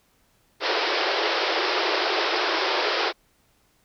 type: band-pass noise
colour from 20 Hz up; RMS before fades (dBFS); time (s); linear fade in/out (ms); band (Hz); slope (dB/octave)
pink; -24; 0.6-3.13; 50; 330 to 5300; 96
effects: pink hiss -64 dBFS RMS until 3.84 s